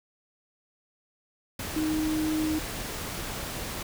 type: tone in noise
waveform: sine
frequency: 311.1 Hz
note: D#4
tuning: in tune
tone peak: -25 dBFS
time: 1.76-2.59 s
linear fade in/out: 5 ms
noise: pink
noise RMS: -35 dBFS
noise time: 1.59-3.83 s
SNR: +7 dB
effects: none